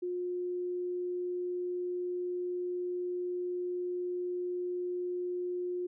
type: tone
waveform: sine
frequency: 357.6 Hz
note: F4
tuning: 41 cents sharp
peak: -32 dBFS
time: 0.02-5.87 s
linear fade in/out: 10 ms
effects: none